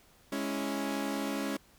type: chord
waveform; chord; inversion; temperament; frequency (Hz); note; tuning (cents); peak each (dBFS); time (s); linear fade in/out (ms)
sawtooth; C# minor; second; equal; 207.7 / 277.2 / 329.6; G#3 / C#4 / E4; 0 / 0 / 0; -33 / -30 / -36; 0.32-1.57; 5
effects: pink hiss -62 dBFS RMS until 1.78 s